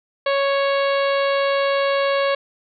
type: harmonic tone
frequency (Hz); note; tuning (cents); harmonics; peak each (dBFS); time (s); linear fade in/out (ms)
554.4; C#5; 0; 1 / 2 / 3 / 4 / 5 / 6 / 7 / 8; -18 / -24 / -28 / -30 / -32 / -34 / -35 / -36; 0.26-2.35; 5
effects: none